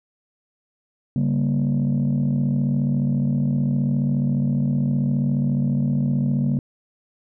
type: chord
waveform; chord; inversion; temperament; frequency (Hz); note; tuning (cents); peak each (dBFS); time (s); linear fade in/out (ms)
sine; G diminished; second; just; 141.12 / 196 / 235.2; Db3 / G3 / Bb3; +31 / 0 / +16; -19 / -23 / -21; 1.16-6.59; 2
effects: tanh soft clip ceiling -14 dBFS